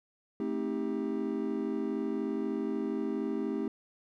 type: chord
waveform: triangle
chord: A half-diminished seventh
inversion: none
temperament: just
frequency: 220 / 264 / 316.8 / 396 Hz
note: A3 / C4 / Eb4 / G4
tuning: 0 / +16 / +31 / +18 cents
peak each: -34 dBFS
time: 0.4-3.68 s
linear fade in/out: 2 ms
effects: none